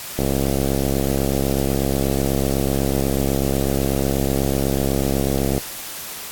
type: click train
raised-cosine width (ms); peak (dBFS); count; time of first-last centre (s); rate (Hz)
2; -7; 368; 0.19-5.579; 68.1
effects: white hiss -32 dBFS RMS until 6.31 s + AAC 64 kbps